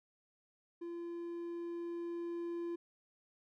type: tone with level ramp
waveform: triangle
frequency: 342.1 Hz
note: F4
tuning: 36 cents flat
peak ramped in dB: -39 to -35 dBFS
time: 0.81-2.76 s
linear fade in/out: 10 ms
effects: none